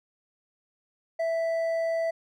triangle tone with hard clipping, 659.3 Hz, E5, in tune, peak -26 dBFS, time 1.19-2.11 s, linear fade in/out 10 ms, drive 8 dB, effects none

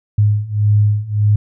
sine beating tone pair, 103.6 / 105.3 Hz, G#2 / G#2, -4 / +24 cents, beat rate 1.7 Hz, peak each -15 / -13 dBFS, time 0.18-1.36 s, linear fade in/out 5 ms, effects none

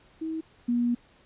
sine tone pair in turn, 320.4 / 240 Hz, E4 / B3, -49 / -49 cents, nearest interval perfect fourth, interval 500 cents, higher first, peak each -29 / -22 dBFS, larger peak second, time 0.21-0.41 / 0.68-0.95 s, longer second, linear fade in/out 10 ms, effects pink hiss -59 dBFS RMS until 1.25 s + resampled to 8000 Hz

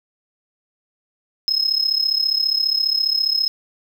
sine tone with amplitude modulation, 5150 Hz, E8, 41 cents flat, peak -11 dBFS, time 1.48-3.48 s, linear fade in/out 0 ms, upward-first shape sine, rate 34.8 Hz, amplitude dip 85%, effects tanh soft clip ceiling -12 dBFS + 8-bit

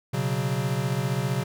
square chord, B suspended second, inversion none, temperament equal, 123.47 / 138.59 / 185 Hz, B2 / C#3 / F#3, 0 / 0 / 0 cents, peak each -29 / -28 / -32 dBFS, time 0.13-1.44 s, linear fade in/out 10 ms, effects none

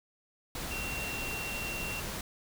sine tone in noise, 2737 Hz, F7, 36 cents flat, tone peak -37 dBFS, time 0.71-2 s, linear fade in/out 2 ms, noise pink, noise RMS -38 dBFS, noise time 0.55-2.21 s, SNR -2 dB, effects none

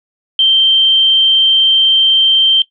sine tone, 3136 Hz, G7, in tune, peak -6 dBFS, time 0.39-2.62 s, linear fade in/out 2 ms, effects noise-tail reverb RT60 0.1 s tail -17 dB re dry

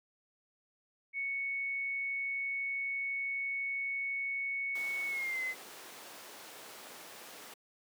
sine tone with pitch glide, 2217 to 2045 Hz, C#7 to C7, 0 to -40 cents, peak -33 dBFS, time 1.13-5.55 s, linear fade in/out 50 ms, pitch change -140 cents, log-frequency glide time 5.07-5.43 s
pink noise, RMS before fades -48 dBFS, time 4.75-7.54 s, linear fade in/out 5 ms
effects high-pass 400 Hz 12 dB/octave

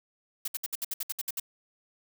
blue noise bursts, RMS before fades -32 dBFS, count 11, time 0.45-1.399 s, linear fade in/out 5 ms, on 29 ms, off 63 ms, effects none

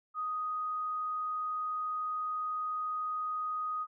sine tone, 1247 Hz, D#6, 3 cents sharp, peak -32 dBFS, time 0.14-3.87 s, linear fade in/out 50 ms, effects none

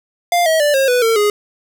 square tone with pitch steps, 698.5 / 640.5 / 587.4 / 538.6 / 493.9 / 452.9 / 415.3 Hz, F5 / E5 / D5 / C#5 / B4 / A#4 / G#4, 0 / -50 / 0 / -50 / 0 / -50 / 0 cents, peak -12 dBFS, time 0.32-1.3 s, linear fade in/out 2 ms, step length 140 ms, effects none

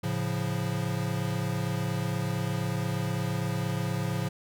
square chord, A augmented, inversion none, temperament equal, 110 / 138.59 / 174.61 Hz, A2 / C#3 / E#3, 0 / 0 / 0 cents, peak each -33 dBFS, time 0.03-4.29 s, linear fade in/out 10 ms, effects none

